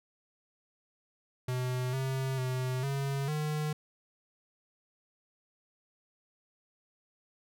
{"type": "tone with pitch steps", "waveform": "square", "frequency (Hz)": [126.5, 132.8, 128.2, 138.2, 152], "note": ["B2", "C3", "C3", "C#3", "D#3"], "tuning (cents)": [42, 26, -35, -5, -40], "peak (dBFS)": -31, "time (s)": [1.48, 3.73], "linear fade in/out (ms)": 5, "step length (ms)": 450, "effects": []}